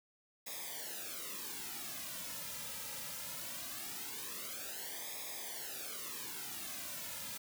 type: noise with flanger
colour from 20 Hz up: white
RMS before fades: -44 dBFS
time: 0.46-7.38 s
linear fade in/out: 10 ms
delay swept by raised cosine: 0.68 to 2.78 ms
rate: 0.21 Hz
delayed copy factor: -1
effects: none